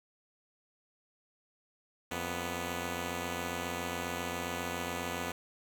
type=tone pair together; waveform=5% pulse; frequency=87.31 / 247.1 Hz; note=F2 / B3; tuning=0 / +1 cents; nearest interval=octave + tritone; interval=1801 cents; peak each=-26 / -26 dBFS; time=2.11-5.32 s; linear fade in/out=5 ms; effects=none